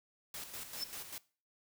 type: noise with tremolo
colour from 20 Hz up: white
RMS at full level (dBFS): -44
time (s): 0.34-1.18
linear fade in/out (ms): 2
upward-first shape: square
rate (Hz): 5.1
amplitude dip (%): 55
type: tone with exponential growth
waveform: sine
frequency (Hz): 5300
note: E8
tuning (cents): +9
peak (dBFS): -32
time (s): 0.73-0.84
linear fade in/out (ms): 5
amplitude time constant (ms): 23
effects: noise-tail reverb RT60 0.4 s tail -21 dB re dry